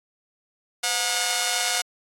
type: tone with amplitude modulation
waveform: 5% pulse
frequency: 723 Hz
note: F#5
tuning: 40 cents flat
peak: -7 dBFS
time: 0.83-1.82 s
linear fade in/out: 10 ms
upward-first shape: sine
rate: 211 Hz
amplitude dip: 85%
effects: AAC 64 kbps